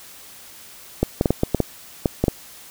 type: clicks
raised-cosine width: 2 ms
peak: -3 dBFS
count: 10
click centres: 1.03 / 1.211 / 1.258 / 1.306 / 1.434 / 1.547 / 1.603 / 2.058 / 2.24 / 2.282 s
effects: white hiss -43 dBFS RMS until 2.7 s